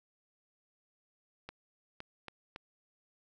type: clicks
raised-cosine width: 0.3 ms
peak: -27 dBFS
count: 4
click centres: 1.49 / 2.004 / 2.283 / 2.561 s
effects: none